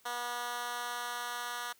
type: tone with high-pass filter sweep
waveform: 10% pulse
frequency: 241.8 Hz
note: B3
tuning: 36 cents flat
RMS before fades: -38 dBFS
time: 0.05-1.73 s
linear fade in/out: 10 ms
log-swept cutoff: 800 to 1200 Hz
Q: 0.98
effects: white hiss -65 dBFS RMS until 1.79 s + high-pass 80 Hz 12 dB/octave